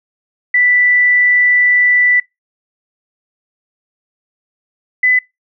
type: tone pair in turn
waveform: sine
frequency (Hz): 1975.5 / 2004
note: B6 / B6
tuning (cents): 0 / +25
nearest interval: unison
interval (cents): 25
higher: second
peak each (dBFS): -8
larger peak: neither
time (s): 0.54-2.2 / 5.03-5.19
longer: first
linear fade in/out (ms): 5
effects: noise-tail reverb RT60 0.2 s tail -24 dB re dry